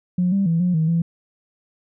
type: tone with pitch steps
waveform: sine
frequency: 179.5 / 196.8 / 165.8 / 179 / 159.2 / 167.5 Hz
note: F3 / G3 / E3 / F3 / D#3 / E3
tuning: +48 / +7 / +10 / +43 / +40 / +28 cents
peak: -15 dBFS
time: 0.18-1.02 s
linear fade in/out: 5 ms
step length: 140 ms
effects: tanh soft clip ceiling -11 dBFS